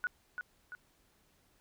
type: tone with echo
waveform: sine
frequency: 1469 Hz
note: F#6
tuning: 13 cents flat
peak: -30 dBFS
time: 0.04-0.07 s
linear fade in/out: 0 ms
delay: 340 ms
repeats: 2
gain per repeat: -6 dB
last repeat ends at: 0.75 s
effects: pink hiss -70 dBFS RMS until 1.6 s